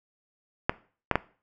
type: clicks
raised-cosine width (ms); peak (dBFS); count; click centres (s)
0.5; -6; 3; 0.695 / 1.113 / 1.156
effects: noise-tail reverb RT60 0.4 s tail -19 dB re dry